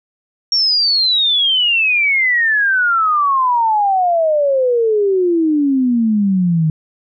sine exponential sweep, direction down, 5588 to 154 Hz, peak -11 dBFS, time 0.52-6.7 s, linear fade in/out 2 ms, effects none

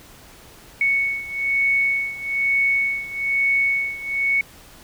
sine beating tone pair, 2217 / 2218.1 Hz, C#7 / C#7, 0 / 0 cents, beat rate 1.1 Hz, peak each -20 / -23 dBFS, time 0.81-4.41 s, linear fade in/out 2 ms, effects pink hiss -46 dBFS RMS until 4.83 s

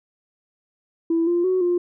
sine tone with pitch steps, 331.2 / 346.8 / 371.2 / 352.2 Hz, E4 / F4 / F#4 / F4, +8 / -12 / +6 / +15 cents, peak -16 dBFS, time 1.1-1.78 s, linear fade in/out 5 ms, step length 170 ms, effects tanh soft clip ceiling -13 dBFS

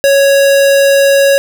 square tone, 554.4 Hz, C#5, in tune, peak -6 dBFS, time 0.04-1.38 s, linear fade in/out 0 ms, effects none

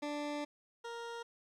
20% pulse tone pair in turn, 293.7 / 467.2 Hz, D4 / A#4, 0 / +4 cents, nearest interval minor sixth, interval 804 cents, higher second, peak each -32 / -37 dBFS, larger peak first, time 0.02-0.45 / 0.84-1.23 s, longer first, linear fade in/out 10 ms, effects low-pass 6000 Hz 12 dB/octave + 12-bit

